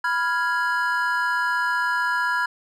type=chord; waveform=triangle; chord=F diminished; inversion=second; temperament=equal; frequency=987.8 / 1396.9 / 1661.2 Hz; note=Cb6 / F6 / Ab6; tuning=0 / 0 / 0 cents; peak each=-23 dBFS; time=0.04-2.46 s; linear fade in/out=5 ms; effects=none